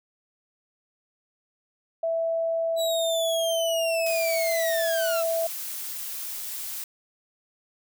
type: tone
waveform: sine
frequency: 659.3 Hz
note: E5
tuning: in tune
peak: -23 dBFS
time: 2.03-5.47 s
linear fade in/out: 5 ms
type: linear sweep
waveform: sawtooth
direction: down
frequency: 3951 to 1295 Hz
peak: -26 dBFS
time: 2.76-5.24 s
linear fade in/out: 50 ms
type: noise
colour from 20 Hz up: blue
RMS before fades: -34 dBFS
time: 4.06-6.84 s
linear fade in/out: 2 ms
effects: none